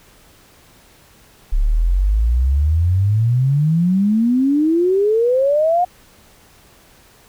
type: exponential sweep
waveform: sine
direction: up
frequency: 33.6 to 729 Hz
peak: -12 dBFS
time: 1.52-5.85 s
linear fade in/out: 10 ms
effects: pink hiss -49 dBFS RMS until 7.28 s